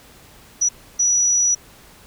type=tone bursts at uneven times; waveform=sine; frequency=5870 Hz; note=F#8; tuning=15 cents flat; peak=-14 dBFS; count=2; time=0.61-0.69 / 0.99-1.55 s; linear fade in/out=10 ms; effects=pink hiss -47 dBFS RMS until 2.06 s